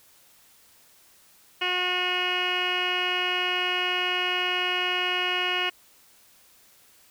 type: tone with low-pass filter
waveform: 10% pulse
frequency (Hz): 362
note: F#4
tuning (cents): -38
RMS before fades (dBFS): -26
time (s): 1.61-5.7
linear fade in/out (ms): 10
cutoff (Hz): 2900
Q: 9.1
effects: white hiss -57 dBFS RMS until 7.1 s